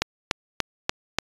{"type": "click train", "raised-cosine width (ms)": 0.2, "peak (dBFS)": -3, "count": 5, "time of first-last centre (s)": [0.02, 1.186], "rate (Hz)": 3.43, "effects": ["resampled to 24000 Hz"]}